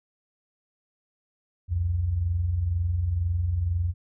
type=tone pair together; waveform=sine; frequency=65.9 / 87.97 Hz; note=C2 / F2; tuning=+13 / +13 cents; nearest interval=perfect fourth; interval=500 cents; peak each=-32 / -23 dBFS; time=1.68-3.94 s; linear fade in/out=50 ms; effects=none